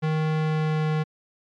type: tone with pitch glide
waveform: square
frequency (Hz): 156.2 to 155.03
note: D#3 to D#3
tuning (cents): +7 to -6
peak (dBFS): -22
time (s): 0.02-1.04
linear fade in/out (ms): 20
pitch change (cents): -13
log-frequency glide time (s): 0.36-0.89
effects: low-pass 3000 Hz 12 dB/octave + MP3 96 kbps